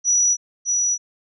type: tone with echo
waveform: sine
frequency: 5870 Hz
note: F#8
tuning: 15 cents flat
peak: -14 dBFS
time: 0.04-0.37 s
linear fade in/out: 50 ms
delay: 610 ms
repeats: 1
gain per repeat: -3 dB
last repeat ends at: 0.98 s
effects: none